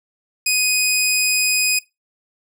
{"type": "tone", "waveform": "15% pulse", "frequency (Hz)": 2500, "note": "D#7", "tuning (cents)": 8, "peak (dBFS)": -9, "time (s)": [0.46, 1.79], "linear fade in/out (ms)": 5, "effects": ["noise-tail reverb RT60 0.2 s tail -19 dB re dry"]}